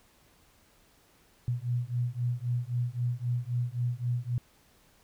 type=beating tone pair; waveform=sine; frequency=120 / 123.8 Hz; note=B2 / B2; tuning=-49 / +5 cents; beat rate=3.8 Hz; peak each=-31 dBFS; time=1.48-4.38 s; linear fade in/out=0 ms; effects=pink hiss -63 dBFS RMS until 5.03 s